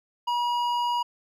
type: tone with hard clipping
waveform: sine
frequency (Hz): 962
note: B5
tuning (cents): -46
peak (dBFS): -25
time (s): 0.27-1.03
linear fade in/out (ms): 10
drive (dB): 9
effects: none